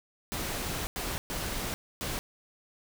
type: noise bursts at uneven times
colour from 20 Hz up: pink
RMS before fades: -34 dBFS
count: 4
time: 0.32-0.87 / 0.96-1.18 / 1.3-1.74 / 2.01-2.19 s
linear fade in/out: 0 ms
effects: none